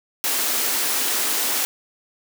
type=high-pass noise; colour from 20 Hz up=white; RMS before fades=-22 dBFS; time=0.24-1.65 s; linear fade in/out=0 ms; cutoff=220 Hz; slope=48 dB/octave; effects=none